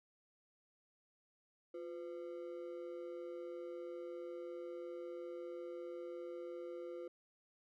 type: ring-modulated tone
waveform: triangle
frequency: 428.5 Hz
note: A4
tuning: 46 cents flat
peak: -39 dBFS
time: 1.74-7.08 s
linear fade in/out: 5 ms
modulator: 77.3 Hz
effects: none